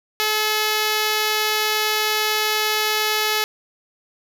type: tone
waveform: 5% pulse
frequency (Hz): 428.8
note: A4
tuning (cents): -45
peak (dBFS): -7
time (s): 0.2-3.44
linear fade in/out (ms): 0
effects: 8-bit